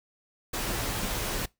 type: noise with comb filter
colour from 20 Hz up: pink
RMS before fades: -31 dBFS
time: 0.53-1.46 s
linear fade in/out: 10 ms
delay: 13 ms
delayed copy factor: -0.55
effects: noise-tail reverb RT60 0.2 s tail -23 dB re dry